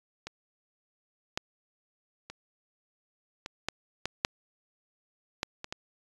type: clicks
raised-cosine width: 0.2 ms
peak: -21 / -12 / -24 / -20 / -12 / -13 / -6 / -12 / -20 / -18 dBFS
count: 10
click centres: 0.27 / 1.375 / 2.3 / 3.461 / 3.686 / 4.056 / 4.249 / 5.431 / 5.644 / 5.725 s
effects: resampled to 24000 Hz